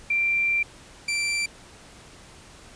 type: tone pair in turn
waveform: sine / sawtooth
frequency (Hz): 2360 / 2348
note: D7 / D7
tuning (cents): +8 / -1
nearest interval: unison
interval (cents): 9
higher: first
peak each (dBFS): -20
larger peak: neither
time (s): 0.1-0.63 / 1.08-1.46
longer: first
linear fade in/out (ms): 5
effects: pink hiss -48 dBFS RMS until 2.75 s + resampled to 22050 Hz